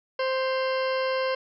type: harmonic tone with a mistuned harmonic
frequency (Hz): 523.3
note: C5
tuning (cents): 0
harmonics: 1 / 2 / 3 / 4 / 5 / 6 / 8 / 9 / 10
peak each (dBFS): -25 / -31 / -35 / -37 / -39 / -41 / -43 / -44 / -45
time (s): 0.19-1.35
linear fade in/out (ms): 5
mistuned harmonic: 5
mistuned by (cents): +72
effects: none